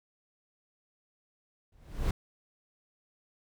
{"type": "noise with exponential growth", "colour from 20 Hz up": "brown", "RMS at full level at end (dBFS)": -24, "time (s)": [1.72, 2.11], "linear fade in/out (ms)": 5, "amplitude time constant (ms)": 83, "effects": []}